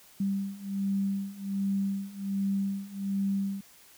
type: beating tone pair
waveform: sine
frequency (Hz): 196 / 197.3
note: G3 / G3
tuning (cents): 0 / +11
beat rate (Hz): 1.3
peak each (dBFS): -32 / -30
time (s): 0.2-3.61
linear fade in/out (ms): 5
effects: white hiss -56 dBFS RMS until 3.97 s